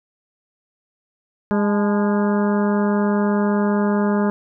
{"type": "harmonic tone with a mistuned harmonic", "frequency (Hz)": 204.9, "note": "G#3", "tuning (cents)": -23, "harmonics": [1, 2, 3, 4, 5, 6, 7, 8], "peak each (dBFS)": [-17, -23, -27, -29, -31, -33, -34, -35], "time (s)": [1.51, 4.3], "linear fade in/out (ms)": 0, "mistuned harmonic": 4, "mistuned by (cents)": 83, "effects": []}